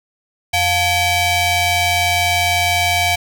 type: ring-modulated tone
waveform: sawtooth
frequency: 794 Hz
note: G5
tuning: 22 cents sharp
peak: -7 dBFS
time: 0.53-3.16 s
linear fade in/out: 10 ms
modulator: 1500 Hz
effects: none